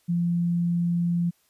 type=tone; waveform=sine; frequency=172.3 Hz; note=F3; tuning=23 cents flat; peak=-21 dBFS; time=0.08-1.31 s; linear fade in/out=20 ms; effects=white hiss -66 dBFS RMS until 1.49 s + resampled to 32000 Hz